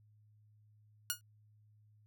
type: tone with exponential decay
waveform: 5% pulse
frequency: 1441 Hz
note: F#6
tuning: 46 cents flat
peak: -18 dBFS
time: 1.1-1.21 s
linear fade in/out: 0 ms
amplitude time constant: 22 ms
effects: added 106 Hz sine -63 dBFS peak until 2.06 s